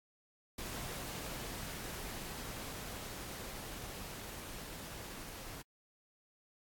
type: noise with level ramp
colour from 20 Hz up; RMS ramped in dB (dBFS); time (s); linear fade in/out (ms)
pink; -43 to -48; 0.58-5.62; 5
effects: AAC 64 kbps